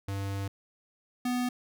square tone pair in turn, 98.6 / 247.6 Hz, G2 / B3, +11 / +5 cents, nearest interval octave + major third, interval 1594 cents, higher second, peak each -32 / -28 dBFS, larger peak second, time 0.08-0.48 / 1.25-1.49 s, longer first, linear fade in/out 5 ms, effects none

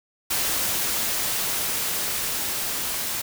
white noise with level ramp, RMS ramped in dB -24 to -28 dBFS, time 0.3-3.22 s, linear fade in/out 10 ms, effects none

